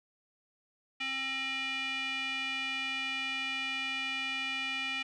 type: tone with band-pass filter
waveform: square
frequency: 267 Hz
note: C4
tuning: 35 cents sharp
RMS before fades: -35 dBFS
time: 1-5.03 s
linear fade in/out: 10 ms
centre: 2600 Hz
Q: 5.3
effects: resampled to 22050 Hz